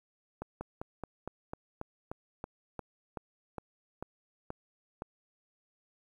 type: slowing click train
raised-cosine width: 1 ms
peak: -24 dBFS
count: 15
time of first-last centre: 0.42-5.021 s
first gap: 190 ms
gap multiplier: 1.08
effects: 10-bit